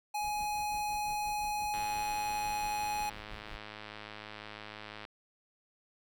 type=tone; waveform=square; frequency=837 Hz; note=G#5; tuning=13 cents sharp; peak=-33 dBFS; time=0.14-3.1 s; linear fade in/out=10 ms
type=noise with tremolo; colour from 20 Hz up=brown; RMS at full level=-48 dBFS; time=0.2-3.6 s; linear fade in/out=50 ms; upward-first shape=sine; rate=5.8 Hz; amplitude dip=70%
type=click train; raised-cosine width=0.3 ms; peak=-28 dBFS; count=352; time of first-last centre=1.74-5.051 s; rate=106 Hz
effects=none